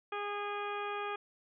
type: harmonic tone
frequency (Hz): 410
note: G#4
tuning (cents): -22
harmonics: 1 / 2 / 3 / 4 / 5 / 6 / 7 / 8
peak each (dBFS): -40 / -41 / -40 / -46 / -52 / -45 / -57 / -52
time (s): 0.12-1.16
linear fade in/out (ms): 5
effects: none